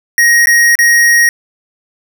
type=tone with dropouts; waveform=square; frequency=1880 Hz; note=A#6; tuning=14 cents sharp; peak=-6 dBFS; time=0.18-1.29 s; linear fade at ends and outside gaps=1 ms; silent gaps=0.458-0.471 / 0.754-0.789 s; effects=none